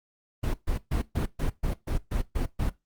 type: noise bursts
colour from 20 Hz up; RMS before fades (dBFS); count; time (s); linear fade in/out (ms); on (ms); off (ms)
brown; -26; 10; 0.43-2.7; 10; 110; 130
effects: noise-tail reverb RT60 0.2 s tail -18 dB re dry + Opus 32 kbps